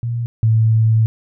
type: tone pair in turn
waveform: sine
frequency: 118 / 111.31 Hz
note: A#2 / A2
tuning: +22 / +20 cents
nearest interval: minor second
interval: 102 cents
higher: first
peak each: -18 / -10 dBFS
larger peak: second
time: 0.03-0.26 / 0.43-1.06 s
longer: second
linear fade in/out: 0 ms
effects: none